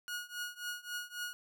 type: tone with tremolo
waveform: sawtooth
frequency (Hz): 1446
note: F#6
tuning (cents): -40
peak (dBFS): -32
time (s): 0.08-1.33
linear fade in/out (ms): 0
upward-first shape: triangle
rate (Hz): 3.7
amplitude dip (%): 95
effects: none